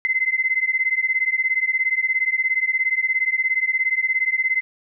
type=beating tone pair; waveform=sine; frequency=2051 / 2068 Hz; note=C7 / C7; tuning=-35 / -21 cents; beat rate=17 Hz; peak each=-21 / -21 dBFS; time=0.05-4.61 s; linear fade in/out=0 ms; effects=none